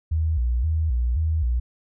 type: tone with vibrato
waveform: sine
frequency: 69.3 Hz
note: C#2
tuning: in tune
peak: -19 dBFS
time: 0.11-1.6 s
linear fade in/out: 10 ms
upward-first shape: square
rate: 1.9 Hz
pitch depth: 240 cents each way
effects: none